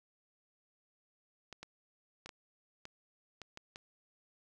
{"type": "clicks", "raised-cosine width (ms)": 0.2, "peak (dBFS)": -29, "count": 8, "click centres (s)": [1.527, 1.63, 2.26, 2.292, 2.854, 3.417, 3.574, 3.759], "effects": []}